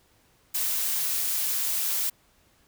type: noise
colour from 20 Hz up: blue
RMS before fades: -27 dBFS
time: 0.54-2.1 s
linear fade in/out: 10 ms
effects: pink hiss -63 dBFS RMS until 2.67 s